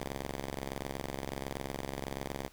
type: ring-modulated tone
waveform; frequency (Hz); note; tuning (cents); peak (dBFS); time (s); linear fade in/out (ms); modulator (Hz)
5% pulse; 68.2; C#2; -28; -23; 0-2.48; 0; 78.9
effects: pink hiss -60 dBFS RMS until 2.52 s